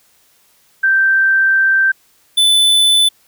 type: tone pair in turn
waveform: sine / square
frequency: 1564 / 3504 Hz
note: G6 / A7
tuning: -4 / -8 cents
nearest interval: octave + major second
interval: 1396 cents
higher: second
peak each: -9 dBFS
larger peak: neither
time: 0.83-1.92 / 2.37-3.09 s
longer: first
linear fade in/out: 10 ms
effects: white hiss -54 dBFS RMS until 3.27 s